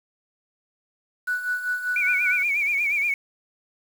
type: tone with tremolo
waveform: sine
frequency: 1480 Hz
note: F#6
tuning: in tune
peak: -21 dBFS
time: 1.27-2.43 s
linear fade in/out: 10 ms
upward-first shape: sine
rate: 5.1 Hz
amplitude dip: 65%
type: tone with vibrato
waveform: sine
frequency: 2314 Hz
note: D7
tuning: 26 cents flat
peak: -20 dBFS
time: 1.96-3.14 s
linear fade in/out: 2 ms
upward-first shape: sine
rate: 8.4 Hz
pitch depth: 89 cents each way
effects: 7-bit